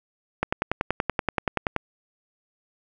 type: click train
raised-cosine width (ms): 0.5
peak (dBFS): -7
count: 15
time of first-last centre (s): 0.43-1.763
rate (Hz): 10.5
effects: none